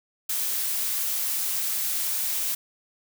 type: noise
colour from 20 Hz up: blue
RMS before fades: -27 dBFS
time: 0.29-2.55 s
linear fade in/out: 5 ms
effects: none